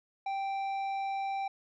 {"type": "tone with tanh clipping", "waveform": "triangle", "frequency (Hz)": 783, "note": "G5", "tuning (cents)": -2, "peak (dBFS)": -33, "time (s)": [0.26, 1.48], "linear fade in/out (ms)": 5, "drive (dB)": 13, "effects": []}